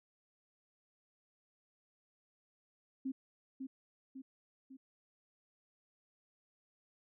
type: tone with echo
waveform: sine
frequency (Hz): 265.3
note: C4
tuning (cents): +24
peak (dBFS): -35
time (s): 3.05-3.12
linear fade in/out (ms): 10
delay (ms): 550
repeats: 3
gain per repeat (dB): -5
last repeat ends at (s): 4.77
effects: none